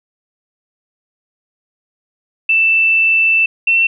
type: tone pair in turn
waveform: sine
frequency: 2657 / 2697 Hz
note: E7 / E7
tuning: +13 / +39 cents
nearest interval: unison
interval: 26 cents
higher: second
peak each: -9 dBFS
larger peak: neither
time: 2.49-3.46 / 3.67-3.87 s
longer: first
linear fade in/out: 5 ms
effects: none